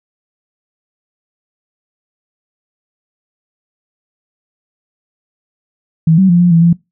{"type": "tone with pitch steps", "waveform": "sine", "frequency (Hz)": [161.6, 190.1, 173.9, 176.1, 166.2, 170.3], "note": ["E3", "F#3", "F3", "F3", "E3", "F3"], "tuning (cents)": [-34, 47, -7, 15, 15, -43], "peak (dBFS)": -5, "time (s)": [6.07, 6.73], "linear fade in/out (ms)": 5, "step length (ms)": 110, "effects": ["noise-tail reverb RT60 0.2 s tail -22 dB re dry"]}